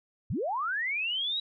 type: linear sweep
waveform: sine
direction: up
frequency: 67.8 to 3900 Hz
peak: -28 dBFS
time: 0.3-1.4 s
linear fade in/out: 5 ms
effects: none